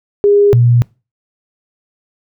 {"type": "tone pair in turn", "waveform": "sine", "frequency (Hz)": [407.5, 120.11], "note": ["G#4", "B2"], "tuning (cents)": [-33, -48], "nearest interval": "octave + major sixth", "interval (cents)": 2115, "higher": "first", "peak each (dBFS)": -6, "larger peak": "neither", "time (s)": [[0.24, 0.53], [0.53, 0.82]], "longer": "neither", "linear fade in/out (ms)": 0, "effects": ["noise-tail reverb RT60 0.3 s tail -24 dB re dry"]}